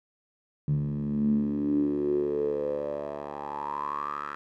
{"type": "tone with band-pass filter sweep", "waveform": "10% pulse", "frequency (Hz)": 72.6, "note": "D2", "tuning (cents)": -19, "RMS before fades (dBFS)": -29, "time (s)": [0.68, 4.35], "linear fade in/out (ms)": 0, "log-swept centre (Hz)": [150, 1400], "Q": 9, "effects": []}